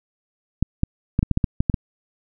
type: clicks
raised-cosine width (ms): 5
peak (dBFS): -5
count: 10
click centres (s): 0.626 / 0.834 / 1.191 / 1.229 / 1.313 / 1.374 / 1.442 / 1.605 / 1.698 / 1.742
effects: none